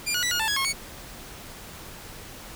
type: tone with pitch steps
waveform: 15% pulse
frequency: 2396 / 1451 / 1966 / 1435 / 885 / 1669 / 1084 / 2230 Hz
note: D7 / F#6 / B6 / F6 / A5 / G#6 / C#6 / C#7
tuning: +34 / -34 / -8 / +47 / +10 / +8 / -39 / +10 cents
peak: -17 dBFS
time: 0.06-0.732 s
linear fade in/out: 20 ms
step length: 84 ms
effects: pink hiss -42 dBFS RMS until 2.55 s